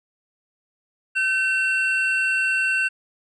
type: tone pair together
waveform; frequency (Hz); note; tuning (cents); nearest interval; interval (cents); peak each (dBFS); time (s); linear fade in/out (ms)
triangle; 1534 / 2715; G6 / F7; -38 / -50; minor seventh; 988; -20; 1.15-2.89; 20
effects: resampled to 22050 Hz